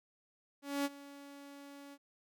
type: tone with ADSR envelope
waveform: sawtooth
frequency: 282.1 Hz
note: C#4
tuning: 30 cents sharp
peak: -27 dBFS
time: 0.62-1.98 s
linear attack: 230 ms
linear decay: 35 ms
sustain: -19 dB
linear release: 50 ms
effects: none